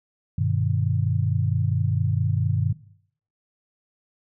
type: chord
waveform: sine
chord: G augmented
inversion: none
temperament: just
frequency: 98 / 122.5 / 153.12 Hz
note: G2 / B2 / D#3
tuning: 0 / -14 / -27 cents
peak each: -23 / -25 / -25 dBFS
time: 0.38-2.73 s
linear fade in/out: 5 ms
effects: noise-tail reverb RT60 0.6 s tail -17 dB re dry